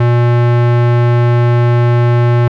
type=tone; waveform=square; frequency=120 Hz; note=B2; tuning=49 cents flat; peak=-8 dBFS; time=0-2.48 s; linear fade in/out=5 ms; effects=low-pass 2000 Hz 12 dB/octave